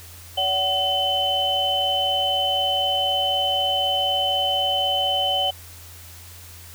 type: tone cluster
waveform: sine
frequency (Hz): 570 / 750 / 3042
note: C#5 / F#5 / F#7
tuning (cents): +48 / +23 / +47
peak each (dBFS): -28 / -24 / -21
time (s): 0.37-5.51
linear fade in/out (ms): 10
effects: added 86 Hz sine -43 dBFS peak until 6.74 s + white hiss -44 dBFS RMS until 6.74 s